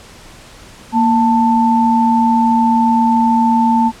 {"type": "tone pair together", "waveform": "sine", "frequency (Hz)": [233.1, 886.2], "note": ["A#3", "A5"], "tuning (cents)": [0, 12], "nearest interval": "octave + major seventh", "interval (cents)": 2312, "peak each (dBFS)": -12, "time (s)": [0.92, 3.92], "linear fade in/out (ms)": 50, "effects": ["pink hiss -39 dBFS RMS until 4 s", "low-pass 9000 Hz 12 dB/octave"]}